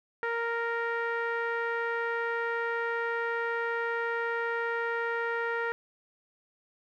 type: tone with low-pass filter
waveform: sawtooth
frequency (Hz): 465.3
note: A#4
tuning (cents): -3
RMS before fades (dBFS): -31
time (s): 0.23-5.72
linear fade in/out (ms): 0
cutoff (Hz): 1700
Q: 4.2
effects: none